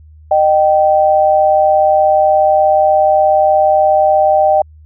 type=tone pair together; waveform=sine; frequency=612.7 / 776 Hz; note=D#5 / G5; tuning=-27 / -18 cents; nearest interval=major third; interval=409 cents; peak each=-10 dBFS; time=0.31-4.62 s; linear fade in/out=5 ms; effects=added 77 Hz sine -37 dBFS peak until 4.85 s